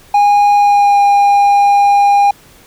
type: tone with pitch glide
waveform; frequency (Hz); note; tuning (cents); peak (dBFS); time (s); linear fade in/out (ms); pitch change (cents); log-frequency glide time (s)
triangle; 819 to 808.2; G#5 to G#5; -24 to -47; -4; 0.14-2.31; 5; -23; 0.56-1
effects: pink hiss -43 dBFS RMS until 2.66 s